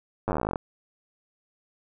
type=slowing click train; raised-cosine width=1 ms; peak=-13 dBFS; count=19; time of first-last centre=0.28-0.558 s; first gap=9 ms; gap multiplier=1.06; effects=none